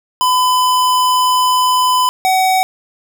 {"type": "tone pair in turn", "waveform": "square", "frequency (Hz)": [1007, 753], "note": ["B5", "F#5"], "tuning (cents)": [33, 30], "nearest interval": "perfect fourth", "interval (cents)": 503, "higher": "first", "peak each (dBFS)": -11, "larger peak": "neither", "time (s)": [[0.21, 2.09], [2.25, 2.63]], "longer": "first", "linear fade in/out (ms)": 0, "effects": []}